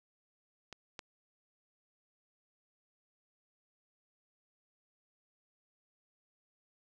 clicks, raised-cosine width 0.2 ms, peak -28 / -25 dBFS, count 2, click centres 0.727 / 0.992 s, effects none

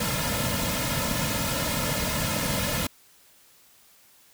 pink noise with comb filter, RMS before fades -27 dBFS, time 0-2.87 s, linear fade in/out 5 ms, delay 2.6 ms, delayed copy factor -0.9, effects white hiss -57 dBFS RMS until 4.33 s

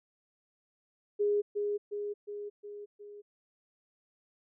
sine tone with echo, 412.1 Hz, G#4, 13 cents flat, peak -25 dBFS, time 1.19-1.42 s, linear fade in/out 20 ms, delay 360 ms, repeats 5, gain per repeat -4 dB, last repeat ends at 3.22 s, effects none

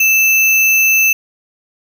sine tone with sample-and-hold, 2638 Hz, E7, 1 cent sharp, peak -8 dBFS, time 0-1.13 s, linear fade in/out 5 ms, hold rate 8820 Hz, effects none

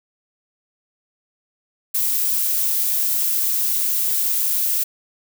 violet noise, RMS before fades -20 dBFS, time 1.94-4.84 s, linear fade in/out 10 ms, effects none

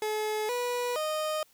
30% pulse tone with pitch steps, 428.3 / 488.6 / 618 Hz, A4 / B4 / D#5, -47 / -19 / -12 cents, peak -26 dBFS, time 0.02-1.43 s, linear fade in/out 2 ms, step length 470 ms, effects white hiss -63 dBFS RMS until 1.53 s

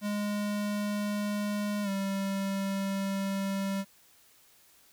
square tone with pitch glide, 206.6 to 195.57 Hz, G#3 to G3, -9 to -4 cents, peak -30 dBFS, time 0.01-3.85 s, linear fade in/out 50 ms, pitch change -95 cents, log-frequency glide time 1.83-1.89 s, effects white hiss -61 dBFS RMS until 4.92 s

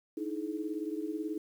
sine tone cluster, 305.2 / 323.5 / 426.4 Hz, D#4 / E4 / G#4, -33 / -32 / +46 cents, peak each -37 / -37 / -40 dBFS, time 0.17-1.38 s, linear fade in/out 5 ms, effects 10-bit

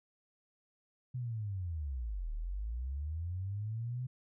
sine linear two-way sweep, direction down then up, 128.6 to 36.16 to 128.6 Hz, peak -35 dBFS, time 1.14-4.07 s, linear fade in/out 10 ms, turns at 2.32 s, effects none

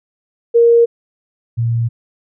sine tone pair in turn, 467.8 / 116.44 Hz, A#4 / A#2, +6 / -2 cents, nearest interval 2 octaves, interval 2408 cents, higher first, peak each -6 / -13 dBFS, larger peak first, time 0.54-0.86 / 1.57-1.89 s, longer neither, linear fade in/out 20 ms, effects none

